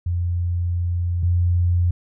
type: tone pair in turn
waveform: sine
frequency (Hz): 87.31 / 87.8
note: F2 / F2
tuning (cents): 0 / +10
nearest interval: unison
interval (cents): 10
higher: second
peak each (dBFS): -19 / -15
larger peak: second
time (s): 0.06-1.23 / 1.23-1.91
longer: first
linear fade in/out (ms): 5
effects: none